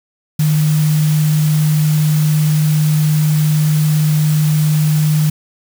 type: tone in noise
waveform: sine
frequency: 152.9 Hz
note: D#3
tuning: 30 cents flat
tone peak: -10 dBFS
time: 0.39-5.3 s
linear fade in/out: 5 ms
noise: white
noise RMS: -27 dBFS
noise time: 0.39-5.3 s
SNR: +14 dB
effects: none

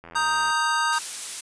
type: click train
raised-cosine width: 0.5 ms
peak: -27 dBFS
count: 40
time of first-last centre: 0.04-0.504 s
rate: 84.1 Hz
type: chord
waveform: square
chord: Eb major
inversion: second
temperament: equal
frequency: 932.3 / 1244.5 / 1568 Hz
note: Bb5 / Eb6 / G6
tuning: 0 / 0 / 0 cents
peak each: -26 dBFS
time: 0.15-0.99 s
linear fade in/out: 10 ms
type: noise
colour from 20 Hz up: blue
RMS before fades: -29 dBFS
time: 0.92-1.41 s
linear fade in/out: 10 ms
effects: resampled to 22050 Hz

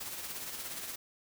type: noise with tremolo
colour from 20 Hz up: white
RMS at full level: -39 dBFS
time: 0-0.96 s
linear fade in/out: 10 ms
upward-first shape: triangle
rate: 17 Hz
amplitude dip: 50%
effects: none

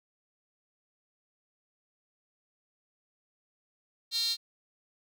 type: tone with high-pass filter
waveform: sawtooth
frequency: 460.4 Hz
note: A#4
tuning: 22 cents flat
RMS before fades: -30 dBFS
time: 4.11-4.37 s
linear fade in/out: 50 ms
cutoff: 4100 Hz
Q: 10
effects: none

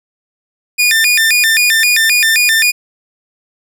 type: tone with vibrato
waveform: sawtooth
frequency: 2093 Hz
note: C7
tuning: in tune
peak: -5 dBFS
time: 0.78-2.72 s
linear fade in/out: 20 ms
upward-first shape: square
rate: 3.8 Hz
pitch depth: 270 cents each way
effects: none

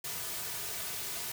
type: noise with comb filter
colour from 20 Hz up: white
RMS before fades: -38 dBFS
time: 0.04-1.32 s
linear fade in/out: 5 ms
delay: 3.7 ms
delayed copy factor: -0.7
effects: none

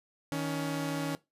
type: tone pair together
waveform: sawtooth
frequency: 157.4 / 280.5 Hz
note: D#3 / C#4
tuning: +20 / +21 cents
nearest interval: minor seventh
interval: 1001 cents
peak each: -31 / -29 dBFS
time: 0.32-1.15 s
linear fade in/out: 0 ms
effects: noise-tail reverb RT60 0.2 s tail -19 dB re dry + resampled to 32000 Hz

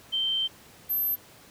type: tone pair in turn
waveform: sine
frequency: 3121 / 12369 Hz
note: G7 / G9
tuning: -8 / -24 cents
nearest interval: 2 octaves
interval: 2384 cents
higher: second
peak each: -24 dBFS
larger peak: neither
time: 0.12-0.48 / 0.89-1.16 s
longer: first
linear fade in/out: 20 ms
effects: pink hiss -52 dBFS RMS until 1.5 s + high-pass 80 Hz 12 dB/octave

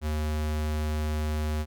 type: tone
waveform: square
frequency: 76.4 Hz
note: D#2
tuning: 31 cents flat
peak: -27 dBFS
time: 0.01-1.66 s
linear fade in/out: 50 ms
effects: none

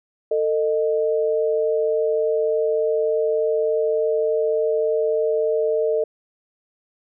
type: tone pair together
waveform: sine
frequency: 448.3 / 617 Hz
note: A4 / D#5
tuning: +32 / -15 cents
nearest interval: tritone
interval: 553 cents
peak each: -19 / -22 dBFS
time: 0.31-6.04 s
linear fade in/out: 5 ms
effects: none

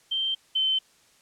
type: tone pair in turn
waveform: sine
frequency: 3136 / 3079 Hz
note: G7 / G7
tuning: 0 / -32 cents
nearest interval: unison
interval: 32 cents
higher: first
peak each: -24 / -21 dBFS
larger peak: second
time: 0.11-0.35 / 0.55-0.79 s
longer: neither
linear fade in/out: 10 ms
effects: white hiss -60 dBFS RMS until 1.21 s + low-pass 9000 Hz 12 dB/octave

